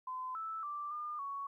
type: tone with pitch steps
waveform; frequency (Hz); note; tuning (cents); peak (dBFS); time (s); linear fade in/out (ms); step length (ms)
sine; 1023 / 1315 / 1174 / 1207 / 1115; C6 / E6 / D6 / D6 / C#6; -39 / -5 / -1 / +47 / +10; -38; 0.07-1.47; 5; 280
effects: 13-bit